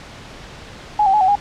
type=tone with pitch steps; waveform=sine; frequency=841 / 774 / 847 / 753 / 816 Hz; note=G#5 / G5 / G#5 / F#5 / G#5; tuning=+22 / -22 / +34 / +30 / -31 cents; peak=-11 dBFS; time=0.99-1.355 s; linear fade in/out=5 ms; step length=73 ms; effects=pink hiss -37 dBFS RMS until 1.4 s + low-pass 5000 Hz 12 dB/octave